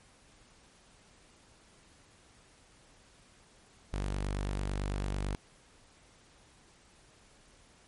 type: tone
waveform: sawtooth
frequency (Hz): 49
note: G1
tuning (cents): 0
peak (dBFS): -28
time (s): 3.93-5.35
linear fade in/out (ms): 0
effects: pink hiss -61 dBFS RMS until 7.87 s + MP3 48 kbps